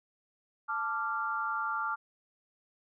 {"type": "chord", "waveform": "sine", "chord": "D minor", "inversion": "second", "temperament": "equal with one note detuned", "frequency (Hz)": [880, 1174.7, 1385.7], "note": ["A5", "D6", "F6"], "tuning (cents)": [0, 0, -14], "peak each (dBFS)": [-37, -35, -33], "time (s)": [0.68, 1.96], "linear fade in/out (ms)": 20, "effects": []}